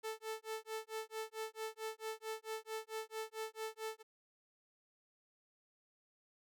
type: tone with tremolo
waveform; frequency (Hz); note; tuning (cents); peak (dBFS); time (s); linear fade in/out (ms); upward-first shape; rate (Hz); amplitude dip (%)
sawtooth; 440; A4; 0; -35; 0.03-4.03; 20; sine; 4.5; 100
effects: none